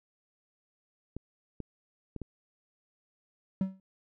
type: clicks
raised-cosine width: 3 ms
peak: -25 dBFS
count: 4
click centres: 1.166 / 1.603 / 2.163 / 2.217 s
type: tone with exponential decay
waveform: triangle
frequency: 190.5 Hz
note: G3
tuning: 49 cents flat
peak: -21 dBFS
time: 3.61-3.8 s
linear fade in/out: 2 ms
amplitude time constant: 41 ms
effects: none